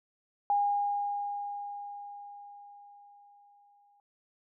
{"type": "tone with exponential decay", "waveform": "sine", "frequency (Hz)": 814, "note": "G#5", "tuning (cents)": -35, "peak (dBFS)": -23, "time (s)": [0.5, 4], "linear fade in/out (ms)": 1, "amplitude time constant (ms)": 760, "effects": []}